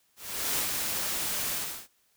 white noise with ADSR envelope, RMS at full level -28 dBFS, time 0.16-1.88 s, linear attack 410 ms, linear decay 91 ms, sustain -3 dB, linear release 340 ms, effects white hiss -69 dBFS RMS until 2.16 s

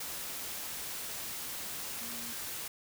sine tone in noise, 235.2 Hz, A#3, 16 cents sharp, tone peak -48 dBFS, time 2.01-2.33 s, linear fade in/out 5 ms, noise white, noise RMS -40 dBFS, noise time 0-2.68 s, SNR -11 dB, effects none

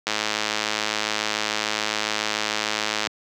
click train, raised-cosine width 0.2 ms, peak -5 dBFS, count 322, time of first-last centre 0.07-3.07 s, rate 107 Hz, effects high-pass 200 Hz 12 dB/octave

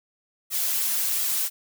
blue noise with flanger, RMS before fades -25 dBFS, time 0.5-1.5 s, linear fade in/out 50 ms, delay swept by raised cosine 1.5 to 6.5 ms, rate 1.4 Hz, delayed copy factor +0.65, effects none

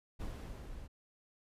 brown noise with level ramp, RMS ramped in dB -40 to -49 dBFS, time 0.19-0.88 s, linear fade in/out 20 ms, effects resampled to 32000 Hz

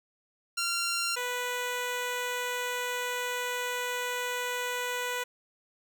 10% pulse tone pair in turn, 1380 / 493 Hz, F6 / B4, -21 / -3 cents, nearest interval octave + tritone, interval 1782 cents, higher first, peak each -20 / -22 dBFS, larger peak first, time 0.57-1.16 / 1.16-5.24 s, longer second, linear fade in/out 10 ms, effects none

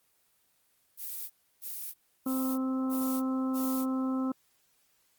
violet noise bursts, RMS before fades -38 dBFS, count 5, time 0.97-3.86 s, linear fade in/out 50 ms, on 330 ms, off 310 ms
harmonic tone, 261.6 Hz, C4, in tune, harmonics 1 / 2 / 3 / 4 / 5, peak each -28 / -41 / -47 / -44 / -42 dBFS, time 2.26-4.32 s, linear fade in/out 5 ms
effects white hiss -70 dBFS RMS until 5.18 s + Opus 24 kbps

